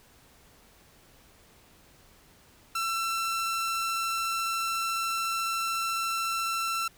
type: tone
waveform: sawtooth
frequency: 1343 Hz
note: E6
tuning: 32 cents sharp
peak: -24 dBFS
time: 2.75-6.88 s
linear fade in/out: 5 ms
effects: pink hiss -58 dBFS RMS until 6.97 s